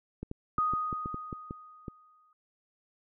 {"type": "clicks", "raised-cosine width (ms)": 3, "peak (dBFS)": -24, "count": 10, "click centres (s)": [0.23, 0.314, 0.585, 0.736, 0.928, 1.059, 1.144, 1.328, 1.509, 1.882]}
{"type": "tone with exponential decay", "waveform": "sine", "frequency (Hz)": 1244.5, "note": "D#6", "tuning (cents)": 0, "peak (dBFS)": -24, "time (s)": [0.58, 2.33], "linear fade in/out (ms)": 2, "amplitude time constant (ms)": 380}
{"effects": []}